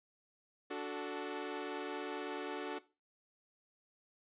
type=chord; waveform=sawtooth; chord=D major; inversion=none; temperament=equal with one note detuned; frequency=291.6 / 370 / 440 Hz; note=D4 / F#4 / A4; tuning=-12 / 0 / 0 cents; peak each=-39 / -39 / -39 dBFS; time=0.7-2.79 s; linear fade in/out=10 ms; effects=noise-tail reverb RT60 0.3 s tail -18 dB re dry + resampled to 8000 Hz